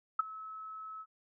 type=tone with ADSR envelope; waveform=sine; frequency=1295 Hz; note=E6; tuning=31 cents flat; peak=-22 dBFS; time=0.19-1.06 s; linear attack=6 ms; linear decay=15 ms; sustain=-20 dB; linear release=54 ms; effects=none